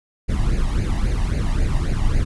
brown noise with flanger, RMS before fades -19 dBFS, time 0.28-2.25 s, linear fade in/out 20 ms, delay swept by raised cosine 0.44 to 1.08 ms, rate 3.7 Hz, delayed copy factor +0.75, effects resampled to 24000 Hz

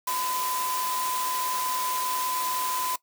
sine tone in noise, 1011 Hz, B5, 40 cents sharp, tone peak -28 dBFS, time 0.07-2.96 s, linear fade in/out 5 ms, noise white, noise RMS -32 dBFS, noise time 0.07-2.96 s, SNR +1 dB, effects noise-tail reverb RT60 0.1 s tail -19 dB re dry + high-pass 300 Hz 12 dB/octave

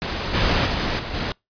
pink noise with level steps, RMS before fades -26 / -19 / -23 / -30 / -25 dBFS, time 0.02-1.32 s, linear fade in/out 0 ms, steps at 0.33 / 0.65 / 0.98 / 1.13 s, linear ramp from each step 20 ms, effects noise-tail reverb RT60 0.2 s tail -26 dB re dry + resampled to 11025 Hz

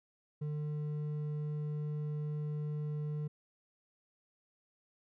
sine tone with hard clipping, 149.8 Hz, D3, 35 cents sharp, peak -36 dBFS, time 0.41-3.28 s, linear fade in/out 10 ms, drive 5 dB, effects none

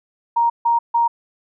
sine tone bursts, 936 Hz, A#5, 7 cents sharp, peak -13 dBFS, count 3, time 0.36-1.08 s, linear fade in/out 10 ms, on 140 ms, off 150 ms, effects none

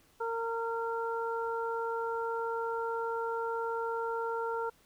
harmonic tone, 459.2 Hz, A#4, 26 cents flat, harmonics 1 / 2 / 3, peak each -34 / -36 / -38 dBFS, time 0.2-4.7 s, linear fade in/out 10 ms, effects pink hiss -65 dBFS RMS until 4.85 s

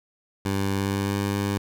15% pulse tone with pitch glide, 98 to 100.06 Hz, G2 to G2, 0 to +36 cents, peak -17 dBFS, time 0.45-1.58 s, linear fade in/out 5 ms, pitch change +36 cents, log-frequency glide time 0.74-1.18 s, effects none

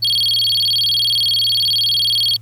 triangle tone with vibrato, 3806 Hz, A#7, 35 cents sharp, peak -12 dBFS, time 0.02-2.37 s, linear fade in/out 10 ms, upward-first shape square, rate 19 Hz, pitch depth 270 cents each way, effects added 112 Hz sine -36 dBFS peak until 2.41 s + pink hiss -56 dBFS RMS until 2.41 s

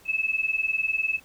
sine tone pair together, 2590 / 2610 Hz, E7 / E7, -31 / -18 cents, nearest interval unison, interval 13 cents, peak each -26 dBFS, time 0.05-1.2 s, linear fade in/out 50 ms, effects pink hiss -55 dBFS RMS until 1.24 s

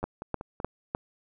two click trains, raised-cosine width 1 ms, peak -14 / -23 dBFS, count 4 / 4, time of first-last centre 0.04-0.949 / 0.03-0.601 s, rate 3.3 / 5.25 Hz, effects none

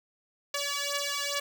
5% pulse beating tone pair, 569 / 571.4 Hz, C#5 / D5, +45 / -48 cents, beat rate 2.4 Hz, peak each -21 dBFS, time 0.54-1.4 s, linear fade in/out 5 ms, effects none

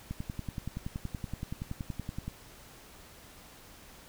click train, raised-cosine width 5 ms, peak -23 dBFS, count 24, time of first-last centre 0.11-2.28 s, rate 10.6 Hz, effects pink hiss -53 dBFS RMS until 4.08 s

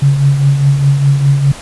sine tone with tremolo, 139.7 Hz, C#3, 14 cents sharp, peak -4 dBFS, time 0.02-1.52 s, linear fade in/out 5 ms, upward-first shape triangle, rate 4.9 Hz, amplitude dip 60%, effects pink hiss -30 dBFS RMS until 1.61 s + resampled to 24000 Hz

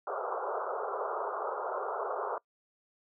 pink band-pass noise, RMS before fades -35 dBFS, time 0.07-2.38 s, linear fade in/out 2 ms, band 390 to 1400 Hz, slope 96 dB/octave, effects noise-tail reverb RT60 0.1 s tail -23 dB re dry

